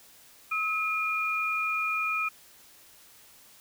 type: tone pair together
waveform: sine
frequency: 1285 / 2426 Hz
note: E6 / D#7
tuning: -45 / -44 cents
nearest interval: major seventh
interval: 1101 cents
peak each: -30 / -28 dBFS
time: 0.51-2.29 s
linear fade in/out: 10 ms
effects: white hiss -55 dBFS RMS until 3.6 s